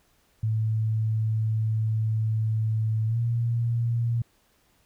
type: tone with pitch glide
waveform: sine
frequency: 110 to 117.22 Hz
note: A2 to A#2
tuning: 0 to +10 cents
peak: -22 dBFS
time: 0.43-4.22 s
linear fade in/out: 5 ms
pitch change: +110 cents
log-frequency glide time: 3.07-3.18 s
effects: pink hiss -65 dBFS RMS until 4.85 s